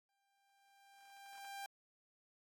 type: tone with exponential growth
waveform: sawtooth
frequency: 793 Hz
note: G5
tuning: 20 cents sharp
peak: -40 dBFS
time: 0.09-1.66 s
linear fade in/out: 1 ms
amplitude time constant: 340 ms
effects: AAC 64 kbps